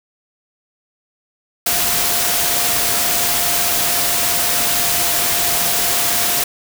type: tone in noise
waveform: sine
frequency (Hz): 698.5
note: F5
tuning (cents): 0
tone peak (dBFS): -28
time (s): 1.66-6.44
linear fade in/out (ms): 5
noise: white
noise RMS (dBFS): -17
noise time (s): 1.66-6.44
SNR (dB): -14
effects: none